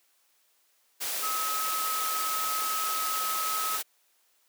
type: tone in noise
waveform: sine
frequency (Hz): 1281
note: E6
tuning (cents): -50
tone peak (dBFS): -30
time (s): 1.22-3.78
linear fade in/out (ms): 20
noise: white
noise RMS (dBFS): -32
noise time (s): 1-3.83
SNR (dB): -1
effects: white hiss -68 dBFS RMS until 4.48 s + high-pass 400 Hz 12 dB/octave